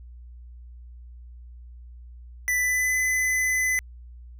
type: tone with pitch glide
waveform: square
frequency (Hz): 1986 to 2016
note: B6 to B6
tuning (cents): +9 to +35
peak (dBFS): -22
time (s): 2.48-3.79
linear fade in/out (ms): 0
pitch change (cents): +26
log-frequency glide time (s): 2.59-2.96
effects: added 60 Hz sine -41 dBFS peak until 4.39 s